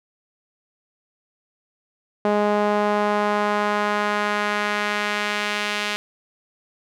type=tone with band-pass filter sweep; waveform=sawtooth; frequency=207.7 Hz; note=G#3; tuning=in tune; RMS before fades=-22 dBFS; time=2.25-5.96 s; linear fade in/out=0 ms; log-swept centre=640 to 2800 Hz; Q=1.1; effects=none